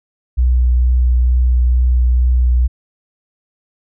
sine tone with vibrato, 61.7 Hz, B1, 1 cent flat, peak -9 dBFS, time 0.37-2.68 s, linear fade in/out 20 ms, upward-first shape triangle, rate 2.2 Hz, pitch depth 16 cents each way, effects none

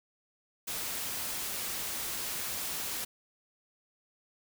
white noise, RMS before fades -36 dBFS, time 0.67-3.05 s, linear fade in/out 10 ms, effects none

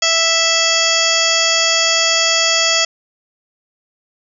harmonic tone with a mistuned harmonic, 659.3 Hz, E5, in tune, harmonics 1 / 2 / 3 / 4 / 5 / 7 / 8 / 9 / 10, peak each -22 / -23 / -21 / -21 / -19 / -20 / -19 / -24 / -21 dBFS, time 0.02-2.85 s, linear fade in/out 5 ms, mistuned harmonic 10, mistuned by +47 cents, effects none

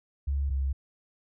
sine tone pair in turn, 69.7 / 67.64 Hz, C#2 / C#2, +10 / -42 cents, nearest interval minor second, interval 52 cents, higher first, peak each -25 dBFS, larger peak neither, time 0.27-0.5 / 0.5-0.73 s, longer neither, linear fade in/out 10 ms, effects none

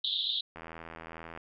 white band-pass noise, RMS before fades -32 dBFS, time 0.04-0.41 s, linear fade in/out 5 ms, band 3300 to 3900 Hz, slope 96 dB/octave
click train, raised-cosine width 0.5 ms, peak -28 dBFS, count 68, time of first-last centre 0.56-1.375 s, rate 82.2 Hz
effects none

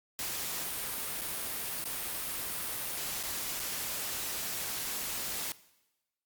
white noise with dropouts, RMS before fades -36 dBFS, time 0.19-5.52 s, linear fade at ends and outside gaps 1 ms, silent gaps 1.212-1.217 / 1.841-1.855 / 3.229-3.235 / 3.595-3.599 s, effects noise-tail reverb RT60 1.0 s tail -19 dB re dry + Opus 48 kbps

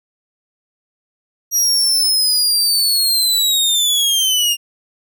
sawtooth linear sweep, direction down, 5750 to 2794 Hz, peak -10 dBFS, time 1.51-4.57 s, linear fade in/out 50 ms, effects none

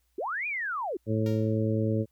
sine linear two-way sweep, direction up then down, 311 to 2486 to 311 Hz, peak -29 dBFS, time 0.18-0.97 s, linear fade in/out 5 ms, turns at 0.47 s
harmonic tone, 109.6 Hz, A2, 6 cents flat, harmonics 1 / 2 / 3 / 4 / 5, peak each -27 / -30 / -32 / -33 / -34 dBFS, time 1.06-2.06 s, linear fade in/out 50 ms
5% pulse tone with exponential decay, 465.1 Hz, A#4, 4 cents flat, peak -30 dBFS, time 1.26-1.65 s, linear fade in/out 1 ms, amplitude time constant 83 ms
effects added 60 Hz sine -70 dBFS peak until 2.11 s + white hiss -75 dBFS RMS until 2.11 s

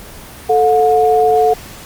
sine tone pair together, 440 / 721.4 Hz, A4 / F#5, 0 / -44 cents, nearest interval major sixth, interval 856 cents, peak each -11 dBFS, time 0.49-1.54 s, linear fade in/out 10 ms, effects pink hiss -34 dBFS RMS until 1.85 s + Opus 24 kbps

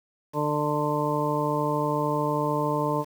harmonic tone, 148.9 Hz, D3, 24 cents sharp, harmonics 1 / 2 / 3 / 4 / 6 / 7, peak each -30 / -30 / -30 / -30 / -30 / -30 dBFS, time 0.33-3.05 s, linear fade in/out 50 ms, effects 8-bit

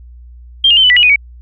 sine tone with pitch steps, 3184 / 2837 / 3093 / 2991 / 1967 / 2914 / 2477 / 2261 Hz, G7 / F7 / G7 / F#7 / B6 / F#7 / D#7 / C#7, +26 / +27 / -24 / +18 / -7 / -27 / -8 / +34 cents, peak -5 dBFS, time 0.64-1.16 s, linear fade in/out 5 ms, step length 65 ms, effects added 60 Hz sine -33 dBFS peak until 1.41 s

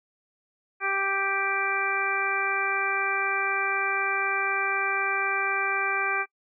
harmonic tone, 392 Hz, G4, in tune, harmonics 1 / 2 / 3 / 4 / 5 / 6, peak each -35 / -33 / -30 / -29 / -35 / -29 dBFS, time 0.8-6.26 s, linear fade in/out 50 ms, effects noise-tail reverb RT60 0.1 s tail -24 dB re dry

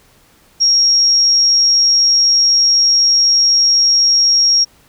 sine tone, 5588 Hz, F8, in tune, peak -8 dBFS, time 0.6-4.65 s, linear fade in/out 20 ms, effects pink hiss -50 dBFS RMS until 4.88 s

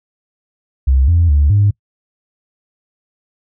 sine tone with pitch steps, 66.2 / 85 / 72.4 / 102.1 Hz, C2 / F2 / D2 / G#2, +21 / -46 / -24 / -29 cents, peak -7 dBFS, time 0.87-1.71 s, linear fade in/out 10 ms, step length 210 ms, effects noise-tail reverb RT60 0.1 s tail -24 dB re dry + tanh soft clip ceiling -4 dBFS

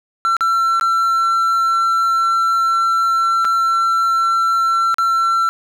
triangle tone with dropouts, 1349 Hz, E6, 40 cents sharp, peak -11 dBFS, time 0.25-5.49 s, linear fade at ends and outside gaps 0 ms, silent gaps 0.367-0.408 / 0.797-0.811 / 3.446-3.451 / 4.943-4.984 s, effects none

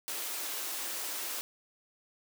white high-pass noise, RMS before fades -37 dBFS, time 0.08-1.41 s, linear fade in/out 0 ms, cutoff 270 Hz, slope 48 dB/octave, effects none

